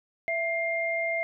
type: tone pair together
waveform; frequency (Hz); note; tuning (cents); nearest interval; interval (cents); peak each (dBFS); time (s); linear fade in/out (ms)
sine; 665 / 2111; E5 / C7; +15 / +15; octave + minor sixth; 2000; -29 / -28; 0.28-1.23; 0
effects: none